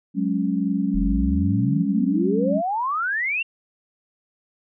sine chord, F# suspended second, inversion none, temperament equal, 185 / 207.7 / 277.2 Hz, F#3 / G#3 / C#4, 0 / 0 / 0 cents, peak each -24 dBFS, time 0.14-2.62 s, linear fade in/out 50 ms
sine exponential sweep, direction up, 37.39 to 2797 Hz, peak -21 dBFS, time 0.94-3.43 s, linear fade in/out 10 ms
effects none

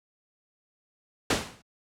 pink noise with exponential decay, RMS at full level -20 dBFS, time 1.3-1.62 s, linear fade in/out 5 ms, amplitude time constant 69 ms, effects high-pass 80 Hz 12 dB/octave + low-pass 8000 Hz 12 dB/octave

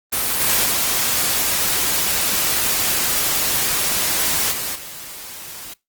white noise with level steps, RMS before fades -20 / -17 / -19 / -25 / -34 dBFS, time 0.12-5.74 s, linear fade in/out 10 ms, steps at 0.39 / 0.64 / 4.51 / 4.74 s, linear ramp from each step 20 ms, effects noise-tail reverb RT60 0.2 s tail -21 dB re dry + Opus 24 kbps

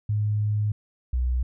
sine tone pair in turn, 105.3 / 62.16 Hz, G#2 / B1, +24 / +12 cents, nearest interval major sixth, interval 912 cents, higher first, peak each -21 dBFS, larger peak neither, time 0.09-0.72 / 1.13-1.43 s, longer first, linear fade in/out 5 ms, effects none

